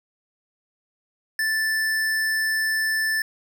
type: tone with hard clipping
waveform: sine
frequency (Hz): 1760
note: A6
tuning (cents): 0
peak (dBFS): -22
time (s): 1.39-3.22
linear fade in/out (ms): 2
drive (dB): 18
effects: none